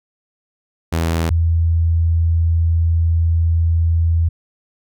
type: tone pair in turn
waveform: sawtooth / sine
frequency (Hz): 82.41 / 82.94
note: E2 / E2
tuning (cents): 0 / +11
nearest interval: unison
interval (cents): 11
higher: second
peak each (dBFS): -12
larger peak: neither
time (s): 0.92-1.3 / 1.3-4.29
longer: second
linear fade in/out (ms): 10
effects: none